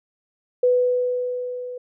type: tone with level ramp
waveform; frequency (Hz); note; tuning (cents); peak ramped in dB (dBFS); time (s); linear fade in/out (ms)
sine; 496.4; B4; +9; -13 to -30; 0.63-1.78; 5
effects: none